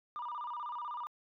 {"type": "tone with vibrato", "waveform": "sine", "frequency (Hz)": 1077, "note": "C6", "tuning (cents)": 50, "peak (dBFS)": -36, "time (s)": [0.16, 1.07], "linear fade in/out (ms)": 0, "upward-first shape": "square", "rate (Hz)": 16, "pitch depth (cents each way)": 190, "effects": ["tanh soft clip ceiling -35 dBFS"]}